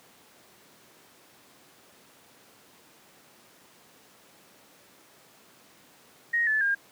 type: tone with pitch steps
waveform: sine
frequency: 1873 / 1737.5 / 1611.8 Hz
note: A#6 / A6 / G6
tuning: +8 / -22 / +48 cents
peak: -22 dBFS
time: 6.33-6.75 s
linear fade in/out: 10 ms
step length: 140 ms
effects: pink hiss -56 dBFS RMS until 6.91 s + high-pass 200 Hz 12 dB/octave